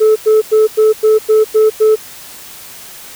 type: tone bursts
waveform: sine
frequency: 433.8 Hz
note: A4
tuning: 25 cents flat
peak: -3 dBFS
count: 8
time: 0-1.959 s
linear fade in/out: 20 ms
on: 160 ms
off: 97 ms
effects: tanh soft clip ceiling -4 dBFS + white hiss -33 dBFS RMS until 3.15 s